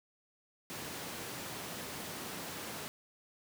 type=high-pass noise; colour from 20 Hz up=pink; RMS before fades=-43 dBFS; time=0.7-2.88 s; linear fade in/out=0 ms; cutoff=150 Hz; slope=12 dB/octave; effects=none